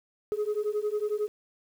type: beating tone pair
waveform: sine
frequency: 415.3 / 426.3 Hz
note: G#4 / G#4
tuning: 0 / +45 cents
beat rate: 11 Hz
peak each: -28 dBFS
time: 0.32-1.28 s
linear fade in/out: 0 ms
effects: tanh soft clip ceiling -23 dBFS + 9-bit